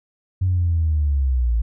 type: linear sweep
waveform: sine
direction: down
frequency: 94.3 to 54.7 Hz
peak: -15 dBFS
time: 0.41-1.62 s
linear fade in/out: 10 ms
effects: tanh soft clip ceiling -11 dBFS